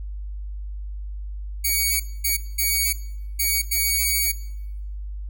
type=tone bursts at uneven times; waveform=5% pulse; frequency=2251 Hz; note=C#7; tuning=26 cents sharp; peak=-10 dBFS; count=5; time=1.64-2 / 2.24-2.37 / 2.58-2.93 / 3.39-3.62 / 3.71-4.32 s; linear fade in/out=10 ms; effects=noise-tail reverb RT60 0.9 s tail -20 dB re dry + added 50 Hz sine -29 dBFS peak until 5.29 s